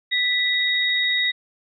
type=tone pair together; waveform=sine; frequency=1975 / 3761 Hz; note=B6 / A#7; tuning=0 / +15 cents; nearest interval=major seventh; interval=1115 cents; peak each=-21 dBFS; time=0.11-1.32 s; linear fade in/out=20 ms; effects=none